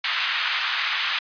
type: band-pass noise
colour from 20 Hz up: white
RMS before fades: -25 dBFS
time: 0.04-1.19 s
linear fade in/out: 5 ms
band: 1100 to 3600 Hz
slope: 24 dB/octave
effects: resampled to 11025 Hz